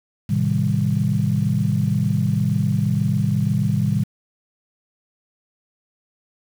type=chord; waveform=sine; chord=A half-diminished seventh; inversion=none; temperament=just; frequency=110 / 132 / 158.4 / 198 Hz; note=A2 / C3 / Eb3 / G3; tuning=0 / +16 / +31 / +18 cents; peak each=-22 dBFS; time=0.29-4.04 s; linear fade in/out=10 ms; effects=tanh soft clip ceiling -6 dBFS + 7-bit